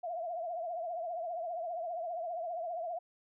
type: tone with vibrato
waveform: sine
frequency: 682 Hz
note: F5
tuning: 41 cents flat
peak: -35 dBFS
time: 0.03-2.99 s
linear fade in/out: 10 ms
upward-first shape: triangle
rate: 15 Hz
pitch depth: 120 cents each way
effects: none